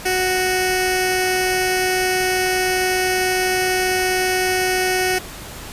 10% pulse tone with notch filter, 370 Hz, F#4, in tune, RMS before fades -19 dBFS, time 0.05-5.19 s, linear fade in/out 10 ms, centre 1100 Hz, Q 1.5, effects pink hiss -34 dBFS RMS until 5.72 s + resampled to 32000 Hz

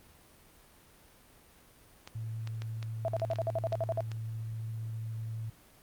clicks, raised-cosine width 0.2 ms, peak -26 dBFS, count 9, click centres 2.075 / 2.474 / 2.62 / 2.828 / 3.198 / 3.314 / 3.358 / 3.727 / 4.117 s
sine tone, 111.8 Hz, A2, 28 cents sharp, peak -35 dBFS, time 2.15-5.5 s, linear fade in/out 5 ms
sine tone bursts, 659.3 Hz, E5, in tune, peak -28 dBFS, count 12, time 3.05-4.006 s, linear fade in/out 0 ms, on 32 ms, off 52 ms
effects pink hiss -59 dBFS RMS until 5.82 s + Opus 32 kbps

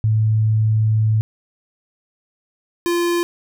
sine / square tone pair in turn, 109.2 / 345.5 Hz, A2 / F4, -13 / -19 cents, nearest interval octave + minor sixth, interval 1994 cents, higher second, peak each -13 / -17 dBFS, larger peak first, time 0.04-1.21 / 2.86-3.23 s, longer first, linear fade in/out 0 ms, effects none

